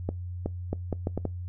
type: accelerating click train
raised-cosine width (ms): 2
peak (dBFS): -15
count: 7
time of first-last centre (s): 0.09-1.253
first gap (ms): 370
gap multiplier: 0.73
effects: noise-tail reverb RT60 0.2 s tail -23 dB re dry + added 89 Hz sine -33 dBFS peak until 1.48 s